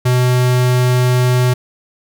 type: tone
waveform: square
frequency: 125.3 Hz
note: B2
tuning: 25 cents sharp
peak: -11 dBFS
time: 0.05-1.54 s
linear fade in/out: 10 ms
effects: none